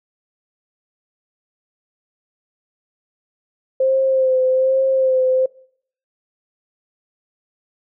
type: tone with vibrato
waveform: sine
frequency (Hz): 523.3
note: C5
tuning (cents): 0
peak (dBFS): -13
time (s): 3.8-5.46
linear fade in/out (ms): 5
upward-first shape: sine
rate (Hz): 1.2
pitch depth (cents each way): 28
effects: noise-tail reverb RT60 0.6 s tail -22 dB re dry